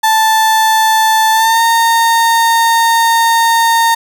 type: tone with pitch glide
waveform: 35% pulse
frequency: 880 to 918.4 Hz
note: A5 to A#5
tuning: 0 to -26 cents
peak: -6 dBFS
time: 0.03-3.95 s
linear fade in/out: 10 ms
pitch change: +74 cents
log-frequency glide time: 1.32-1.62 s
effects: none